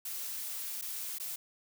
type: noise with dropouts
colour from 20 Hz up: blue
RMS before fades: -39 dBFS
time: 0.05-1.36 s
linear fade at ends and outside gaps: 5 ms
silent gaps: 0.814-0.821 / 1.185-1.198 s
effects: none